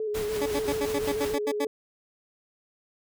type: tone with vibrato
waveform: sine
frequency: 426.6 Hz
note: G#4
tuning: 46 cents sharp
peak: -27 dBFS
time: 0-1.67 s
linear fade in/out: 2 ms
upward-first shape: square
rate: 6.9 Hz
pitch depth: 37 cents each way
type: noise with tremolo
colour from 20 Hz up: pink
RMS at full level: -35 dBFS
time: 0.14-1.36 s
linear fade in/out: 10 ms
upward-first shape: triangle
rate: 5.6 Hz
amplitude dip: 50%
type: tone bursts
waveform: 20% pulse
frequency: 285.1 Hz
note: C#4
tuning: 49 cents sharp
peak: -21 dBFS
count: 10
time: 0.41-1.651 s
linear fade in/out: 10 ms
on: 53 ms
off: 79 ms
effects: none